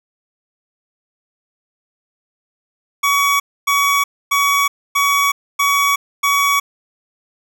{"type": "tone bursts", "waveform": "25% pulse", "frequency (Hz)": 1129, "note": "C#6", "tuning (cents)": 31, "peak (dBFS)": -9, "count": 6, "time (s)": [3.03, 6.6], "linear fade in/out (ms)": 10, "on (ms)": 370, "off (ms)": 270, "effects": []}